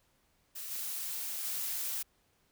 blue noise with level steps, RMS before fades -42 / -38 / -36 dBFS, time 0.55-2.03 s, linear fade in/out 10 ms, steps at 0.7 / 1.43 s, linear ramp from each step 20 ms, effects pink hiss -72 dBFS RMS until 2.51 s

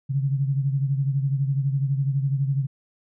sine beating tone pair, 136.1 / 148.1 Hz, C#3 / D3, -31 / +15 cents, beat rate 12 Hz, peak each -21 / -28 dBFS, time 0.09-2.67 s, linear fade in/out 20 ms, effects none

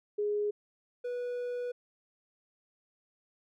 sine / triangle tone pair in turn, 415.3 / 489.5 Hz, G#4 / B4, 0 / -15 cents, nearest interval minor third, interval 285 cents, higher second, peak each -28 / -31 dBFS, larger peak first, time 0.18-0.51 / 1.04-1.72 s, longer second, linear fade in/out 10 ms, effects none

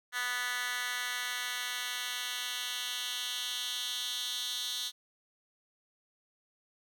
10% pulse tone with high-pass filter sweep, 246.9 Hz, B3, in tune, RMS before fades -36 dBFS, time 0.12-4.92 s, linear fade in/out 50 ms, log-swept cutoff 1800 to 3700 Hz, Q 2.6, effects none

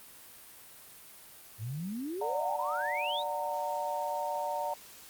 sine exponential sweep, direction up, 100 to 4021 Hz, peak -34 dBFS, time 1.58-3.24 s, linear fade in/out 50 ms
sine chord, D augmented, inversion none, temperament just, 587.3 / 734.2 / 917.7 Hz, D5 / F#5 / A#5, 0 / -14 / -27 cents, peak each -36 / -37 / -34 dBFS, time 2.21-4.74 s, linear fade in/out 5 ms
effects white hiss -52 dBFS RMS until 5.09 s + Opus 32 kbps

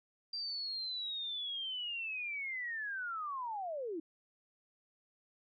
sine linear sweep, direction down, 4733 to 302.5 Hz, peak -37 dBFS, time 0.33-4 s, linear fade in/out 5 ms, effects none

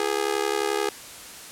sawtooth tone with amplitude modulation, 413.2 Hz, G#4, 9 cents flat, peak -15 dBFS, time 0-0.89 s, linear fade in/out 2 ms, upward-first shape sine, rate 71.4 Hz, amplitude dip 95%, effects white hiss -41 dBFS RMS until 1.51 s + low-pass 11000 Hz 12 dB/octave

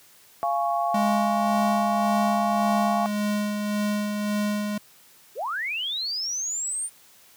sine chord, Db major, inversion first, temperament just, 693 / 831.5 / 1108.7 Hz, F5 / Ab5 / Db6, -14 / +2 / 0 cents, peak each -24 / -28 / -28 dBFS, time 0.43-3.06 s, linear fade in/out 0 ms
square tone with tremolo, 208.1 Hz, G#3, 4 cents sharp, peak -23 dBFS, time 0.94-4.78 s, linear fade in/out 5 ms, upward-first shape sine, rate 1.8 Hz, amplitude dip 35%
sine linear sweep, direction up, 358.3 to 9080 Hz, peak -26 dBFS, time 5.35-6.9 s, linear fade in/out 50 ms
effects white hiss -54 dBFS RMS until 7.36 s + high-pass 80 Hz 12 dB/octave

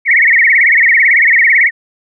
sine tone with vibrato, 2026 Hz, B6, 44 cents sharp, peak -5 dBFS, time 0.05-1.71 s, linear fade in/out 50 ms, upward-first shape sine, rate 18 Hz, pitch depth 190 cents each way, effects none

